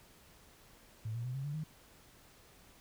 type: tone with pitch steps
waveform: sine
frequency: 110 / 117.9 / 126.36 / 135.43 / 145.15 / 155.56 Hz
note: A2 / A#2 / B2 / C#3 / D3 / D#3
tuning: 0 / +20 / +40 / -40 / -20 / 0 cents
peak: -36 dBFS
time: 1.05-1.638 s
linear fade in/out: 5 ms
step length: 98 ms
effects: pink hiss -61 dBFS RMS until 2.8 s